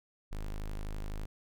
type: tone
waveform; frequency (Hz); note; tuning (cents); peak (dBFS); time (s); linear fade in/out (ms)
square; 25.96; G#0; 0; -36; 0.31-1.26; 10
effects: none